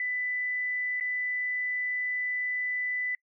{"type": "tone with dropouts", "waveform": "sine", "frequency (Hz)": 1993, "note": "B6", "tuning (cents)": 15, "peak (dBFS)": -28, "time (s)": [0, 3.15], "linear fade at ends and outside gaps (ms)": 2, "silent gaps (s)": [1, 1.008], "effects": ["noise-tail reverb RT60 0.1 s tail -25 dB re dry"]}